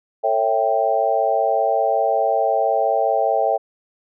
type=chord; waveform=sine; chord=A dominant seventh; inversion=none; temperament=equal with one note detuned; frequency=449.2 / 554.4 / 659.3 / 784 Hz; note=A4 / C#5 / E5 / G5; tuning=+36 / 0 / 0 / 0 cents; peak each=-24 / -22 / -20 / -20 dBFS; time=0.23-3.58 s; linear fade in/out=20 ms; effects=none